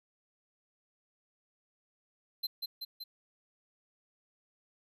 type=tone with echo; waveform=square; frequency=4100 Hz; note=C8; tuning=36 cents flat; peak=-32 dBFS; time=2.43-2.47 s; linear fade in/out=10 ms; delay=190 ms; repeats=3; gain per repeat=-3 dB; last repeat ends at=3.04 s; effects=none